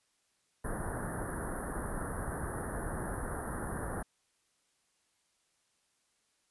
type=band-stop noise; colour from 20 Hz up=pink; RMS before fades=-37 dBFS; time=0.64-4.03 s; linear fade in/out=10 ms; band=1800 to 9500 Hz; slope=96 dB/octave; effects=white hiss -75 dBFS RMS until 6.5 s + resampled to 24000 Hz